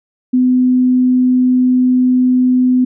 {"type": "tone", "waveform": "sine", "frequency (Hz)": 252.7, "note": "B3", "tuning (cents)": 40, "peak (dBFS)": -8, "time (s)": [0.33, 2.85], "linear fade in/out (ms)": 10, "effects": []}